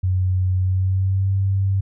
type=tone with pitch glide; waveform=sine; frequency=92.5 to 97.15 Hz; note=F#2 to G2; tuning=0 to -15 cents; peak=-16 dBFS; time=0.03-1.81 s; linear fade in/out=10 ms; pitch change=+85 cents; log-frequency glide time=0.58-1.33 s; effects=none